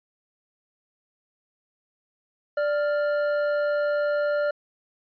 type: tone pair together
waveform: triangle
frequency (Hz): 587.3 / 1396.8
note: D5 / F6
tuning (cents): 0 / 0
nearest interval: octave + minor third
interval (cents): 1500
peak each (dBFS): -20 / -29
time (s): 2.57-4.51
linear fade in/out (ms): 5
effects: resampled to 11025 Hz